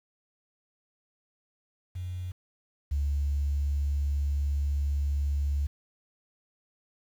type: tone pair in turn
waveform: sine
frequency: 89.9 / 71.35 Hz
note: F#2 / D2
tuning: -49 / -49 cents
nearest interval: major third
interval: 400 cents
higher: first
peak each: -32 / -24 dBFS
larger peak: second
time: 1.95-2.32 / 2.91-5.67 s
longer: second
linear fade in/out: 10 ms
effects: tanh soft clip ceiling -20 dBFS + 9-bit